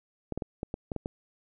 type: clicks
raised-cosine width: 2 ms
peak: -19 dBFS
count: 8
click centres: 0.323 / 0.376 / 0.422 / 0.631 / 0.741 / 0.918 / 0.963 / 1.059 s
effects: none